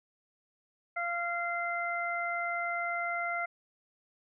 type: harmonic tone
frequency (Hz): 691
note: F5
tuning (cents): -19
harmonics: 1 / 2 / 3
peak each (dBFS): -35 / -35 / -35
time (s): 0.96-3.46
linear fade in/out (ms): 10
effects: none